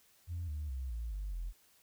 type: tone with pitch steps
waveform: sine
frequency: 85.8 / 74.69 / 65.02 / 56.61 / 49.28 / 42.9 Hz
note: F2 / D2 / C2 / A1 / G1 / F1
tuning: -30 / +30 / -10 / +50 / +10 / -30 cents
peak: -35 dBFS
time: 0.27-1.53 s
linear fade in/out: 50 ms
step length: 210 ms
effects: tanh soft clip ceiling -33 dBFS + white hiss -67 dBFS RMS until 1.82 s